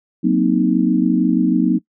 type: chord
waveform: sine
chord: C half-diminished seventh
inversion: second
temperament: equal with one note detuned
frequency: 185 / 233.1 / 259.4 / 311.1 Hz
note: Gb3 / Bb3 / C4 / Eb4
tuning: 0 / 0 / -15 / 0 cents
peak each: -18 dBFS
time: 0.23-1.79 s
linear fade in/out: 20 ms
effects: noise-tail reverb RT60 0.1 s tail -22 dB re dry